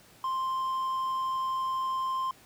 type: tone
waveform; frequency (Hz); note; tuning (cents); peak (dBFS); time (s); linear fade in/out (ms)
triangle; 1048; C6; +2; -26; 0.24-2.31; 2
effects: pink hiss -56 dBFS RMS until 2.45 s + high-pass 80 Hz 12 dB/octave